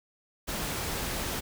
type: noise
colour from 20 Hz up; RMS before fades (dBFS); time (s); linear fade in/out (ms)
pink; -33; 0.47-1.41; 20
effects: none